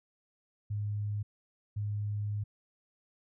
sine tone bursts at uneven times, 103.83 Hz, G#2, in tune, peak -31 dBFS, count 2, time 0.7-1.23 / 1.76-2.44 s, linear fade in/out 10 ms, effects none

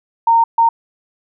sine tone bursts at uneven times, 920 Hz, A#5, 23 cents flat, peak -8 dBFS, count 2, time 0.27-0.44 / 0.58-0.69 s, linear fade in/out 5 ms, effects none

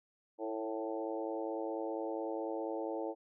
harmonic tone with a mistuned harmonic, 110 Hz, A2, in tune, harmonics 3 / 4 / 5 / 6 / 7 / 8, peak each -40 / -41 / -41 / -47 / -46 / -47 dBFS, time 0.38-3.15 s, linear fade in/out 50 ms, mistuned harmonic 4, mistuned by +22 cents, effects none

